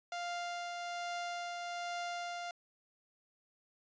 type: tone with tremolo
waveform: sawtooth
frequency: 698.5 Hz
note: F5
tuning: in tune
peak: -33 dBFS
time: 0.12-2.51 s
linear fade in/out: 2 ms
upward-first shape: triangle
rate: 1.2 Hz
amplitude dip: 30%
effects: resampled to 16000 Hz